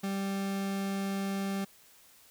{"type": "tone", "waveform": "40% pulse", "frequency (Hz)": 196, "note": "G3", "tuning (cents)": 0, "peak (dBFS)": -30, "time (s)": [0.03, 1.65], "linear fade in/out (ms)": 10, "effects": ["white hiss -59 dBFS RMS until 2.3 s"]}